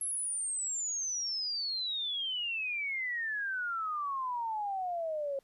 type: exponential sweep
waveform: sine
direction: down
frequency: 11175 to 540 Hz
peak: -32 dBFS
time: 0.01-5.39 s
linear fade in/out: 2 ms
effects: pink hiss -72 dBFS RMS until 5.43 s + resampled to 32000 Hz